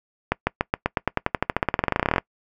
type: accelerating click train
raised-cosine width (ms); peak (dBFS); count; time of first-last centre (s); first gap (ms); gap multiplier
0.5; -4; 29; 0.32-2.182; 150; 0.93
effects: noise-tail reverb RT60 0.1 s tail -24 dB re dry

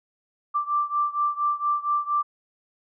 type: beating tone pair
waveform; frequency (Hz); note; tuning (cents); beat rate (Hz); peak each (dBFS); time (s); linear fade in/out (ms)
sine; 1174.7 / 1179; D6 / D6; 0 / +6; 4.3; -24 / -26; 0.54-2.23; 20
effects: none

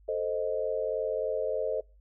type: chord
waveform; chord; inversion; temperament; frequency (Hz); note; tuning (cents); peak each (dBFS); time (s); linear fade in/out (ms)
sine; A diminished; none; equal; 440 / 523.3 / 622.3; A4 / C5 / Eb5; 0 / 0 / 0; -32; 0.08-1.81; 10
effects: noise-tail reverb RT60 0.3 s tail -25 dB re dry + added 50 Hz sine -55 dBFS peak until 2 s

